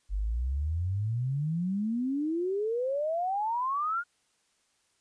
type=exponential sweep; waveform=sine; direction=up; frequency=46.44 to 1447 Hz; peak=-27 dBFS; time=0.09-4.04 s; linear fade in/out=50 ms; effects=white hiss -71 dBFS RMS until 5 s + resampled to 22050 Hz